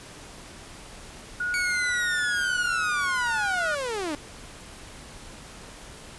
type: tone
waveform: sine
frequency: 1451 Hz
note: F#6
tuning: 34 cents flat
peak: -25 dBFS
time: 1.4-3.75 s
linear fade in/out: 5 ms
type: linear sweep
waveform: sawtooth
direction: down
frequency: 2257 to 281 Hz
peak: -24 dBFS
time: 1.54-4.15 s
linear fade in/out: 0 ms
effects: pink hiss -44 dBFS RMS until 6.18 s + resampled to 24000 Hz